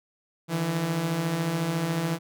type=beating tone pair; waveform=sawtooth; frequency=152.3 / 166.3 Hz; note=D#3 / E3; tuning=-37 / +16 cents; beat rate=14 Hz; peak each=-29 / -22 dBFS; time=0.48-2.19 s; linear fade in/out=50 ms; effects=none